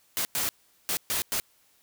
white noise bursts at uneven times, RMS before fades -28 dBFS, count 5, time 0.17-0.25 / 0.35-0.49 / 0.89-0.97 / 1.1-1.22 / 1.32-1.4 s, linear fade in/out 0 ms, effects white hiss -64 dBFS RMS until 1.82 s

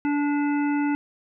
harmonic tone, 290 Hz, D4, 22 cents flat, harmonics 1 / 3 / 5 / 7 / 9, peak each -21 / -31 / -35 / -38 / -40 dBFS, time 0.05-0.95 s, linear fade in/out 0 ms, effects none

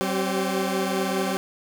20% pulse tone cluster, 190.3 / 266 / 385.6 / 521 Hz, F#3 / C4 / G4 / C5, +49 / +29 / -28 / -7 cents, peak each -21 / -25 / -24 / -30 dBFS, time 0.01-1.37 s, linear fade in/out 0 ms, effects none

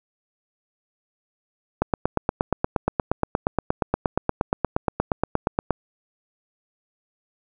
click train, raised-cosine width 1 ms, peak -5 dBFS, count 34, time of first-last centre 1.82-5.707 s, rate 8.49 Hz, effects none

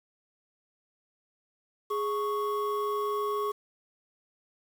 triangle tone pair together, 416.2 / 1108 Hz, G#4 / C#6, +4 / -1 cents, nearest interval octave + perfect fourth, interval 1695 cents, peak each -28 / -29 dBFS, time 1.9-3.52 s, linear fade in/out 10 ms, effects 8-bit

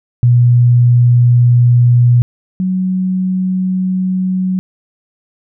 sine tone pair in turn, 121.4 / 185.87 Hz, B2 / F#3, -29 / +8 cents, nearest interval perfect fifth, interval 737 cents, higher second, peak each -5 / -12 dBFS, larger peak first, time 0.23-2.22 / 2.6-4.59 s, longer neither, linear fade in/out 0 ms, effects none

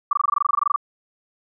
sine tone bursts, 1165 Hz, D6, 14 cents flat, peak -14 dBFS, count 16, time 0.11-0.761 s, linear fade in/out 5 ms, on 21 ms, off 21 ms, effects none

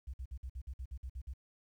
sine tone bursts, 64.3 Hz, C2, 30 cents flat, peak -39 dBFS, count 11, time 0.07-1.337 s, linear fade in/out 10 ms, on 67 ms, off 53 ms, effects 12-bit

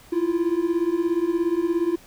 triangle beating tone pair, 329.6 / 346.6 Hz, E4 / F4, 0 / -13 cents, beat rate 17 Hz, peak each -22 / -20 dBFS, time 0.12-1.96 s, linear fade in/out 10 ms, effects pink hiss -50 dBFS RMS until 2.06 s

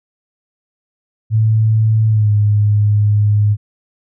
sine tone with pitch glide, 110 to 104.31 Hz, A2 to G#2, 0 to +8 cents, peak -9 dBFS, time 1.3-3.57 s, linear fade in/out 50 ms, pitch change -92 cents, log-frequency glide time 2.08-2.31 s, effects none

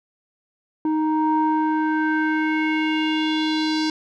square tone with low-pass filter sweep, 311.7 Hz, D#4, 3 cents sharp, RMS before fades -21 dBFS, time 0.85-3.9 s, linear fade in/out 2 ms, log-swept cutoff 680 to 4900 Hz, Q 3.5, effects none

